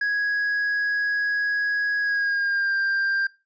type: tone with pitch glide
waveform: triangle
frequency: 1661.2 to 1588 Hz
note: G#6 to G6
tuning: 0 to +22 cents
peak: -19 dBFS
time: 0.01-3.27 s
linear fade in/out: 5 ms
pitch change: -78 cents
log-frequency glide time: 2.01-2.75 s
effects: noise-tail reverb RT60 0.3 s tail -21 dB re dry + resampled to 16000 Hz